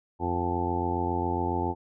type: harmonic tone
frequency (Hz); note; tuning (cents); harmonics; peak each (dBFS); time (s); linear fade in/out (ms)
87.31; F2; 0; 1 / 2 / 3 / 4 / 5 / 6 / 8 / 9 / 10; -32 / -38 / -34 / -32 / -37 / -41 / -40 / -35 / -31; 0.19-1.75; 50
effects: none